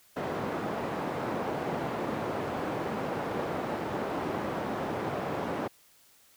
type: band-pass noise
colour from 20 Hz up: white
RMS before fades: -33 dBFS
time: 0.16-5.68 s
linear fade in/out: 10 ms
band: 130 to 740 Hz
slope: 12 dB/octave
effects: white hiss -61 dBFS RMS until 6.36 s